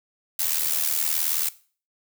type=noise with amplitude modulation; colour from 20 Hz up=blue; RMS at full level=-21 dBFS; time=0.39-1.49 s; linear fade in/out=5 ms; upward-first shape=sine; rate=78.9 Hz; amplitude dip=75%; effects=noise-tail reverb RT60 0.4 s tail -18 dB re dry